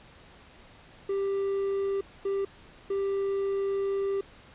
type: tone bursts at uneven times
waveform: triangle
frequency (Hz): 393.7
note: G4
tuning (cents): +8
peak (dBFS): -24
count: 3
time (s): 1.09-2.01 / 2.25-2.45 / 2.9-4.21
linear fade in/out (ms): 5
effects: pink hiss -53 dBFS RMS until 4.54 s + resampled to 8000 Hz